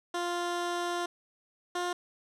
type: tone pair in turn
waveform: 15% pulse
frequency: 349.2 / 354.3 Hz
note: F4 / F4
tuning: 0 / +25 cents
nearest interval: unison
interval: 25 cents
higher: second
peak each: -24 dBFS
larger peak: neither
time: 0.14-1.06 / 1.75-1.93 s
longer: first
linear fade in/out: 5 ms
effects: low-pass 9000 Hz 12 dB/octave